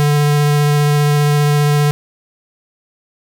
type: tone with vibrato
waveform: square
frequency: 146.83 Hz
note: D3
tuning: in tune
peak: -11 dBFS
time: 0-1.91 s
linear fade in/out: 0 ms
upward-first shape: sine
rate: 15 Hz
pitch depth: 9 cents each way
effects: none

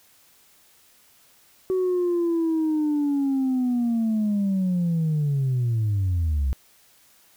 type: linear sweep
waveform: sine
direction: down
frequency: 376.2 to 63.6 Hz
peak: -18 dBFS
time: 1.7-6.53 s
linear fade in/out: 0 ms
effects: tanh soft clip ceiling -18 dBFS + white hiss -57 dBFS RMS until 7.36 s

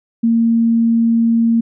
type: tone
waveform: sine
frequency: 229.9 Hz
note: A#3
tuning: 24 cents flat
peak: -10 dBFS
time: 0.23-1.61 s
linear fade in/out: 10 ms
effects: none

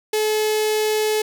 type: tone with notch filter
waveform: sawtooth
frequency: 429.5 Hz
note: A4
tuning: 42 cents flat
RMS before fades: -20 dBFS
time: 0.13-1.22 s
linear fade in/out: 5 ms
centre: 1200 Hz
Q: 1
effects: none

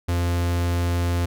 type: tone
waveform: 45% pulse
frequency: 86.8 Hz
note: F2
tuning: 10 cents flat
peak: -20 dBFS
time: 0.08-1.26 s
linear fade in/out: 10 ms
effects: none

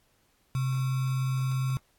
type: tone with sample-and-hold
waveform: sine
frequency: 130.81 Hz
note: C3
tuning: in tune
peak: -25 dBFS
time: 0.55-1.77 s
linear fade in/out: 0 ms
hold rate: 1225 Hz
effects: pink hiss -68 dBFS RMS until 1.98 s + AAC 64 kbps

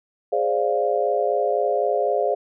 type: chord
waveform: sine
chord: D half-diminished seventh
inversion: second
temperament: equal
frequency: 415.3 / 523.3 / 587.3 / 698.5 Hz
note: Ab4 / C5 / D5 / F5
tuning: 0 / 0 / 0 / 0 cents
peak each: -24 dBFS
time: 0.32-2.35 s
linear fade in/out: 10 ms
effects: none

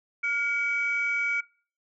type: tone pair together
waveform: sine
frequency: 1416.7 / 2275 Hz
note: F6 / C#7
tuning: +24 / +44 cents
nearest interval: minor sixth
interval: 820 cents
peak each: -30 / -25 dBFS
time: 0.23-1.41 s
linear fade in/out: 10 ms
effects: noise-tail reverb RT60 0.4 s tail -20 dB re dry + tanh soft clip ceiling -18 dBFS

